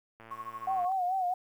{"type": "click train", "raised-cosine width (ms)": 0.5, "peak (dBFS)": -35, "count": 74, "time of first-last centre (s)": [0.2, 0.846], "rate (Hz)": 113}
{"type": "tone with tremolo", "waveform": "sine", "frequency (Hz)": 1094, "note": "C#6", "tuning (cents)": -23, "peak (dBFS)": -34, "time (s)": [0.31, 0.92], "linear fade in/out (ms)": 0, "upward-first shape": "triangle", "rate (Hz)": 13, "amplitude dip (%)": 100}
{"type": "tone with vibrato", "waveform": "sine", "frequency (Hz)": 740, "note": "F#5", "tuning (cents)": 0, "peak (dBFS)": -27, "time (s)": [0.67, 1.34], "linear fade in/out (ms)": 5, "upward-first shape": "sine", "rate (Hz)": 4.6, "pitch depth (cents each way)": 77}
{"effects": ["10-bit"]}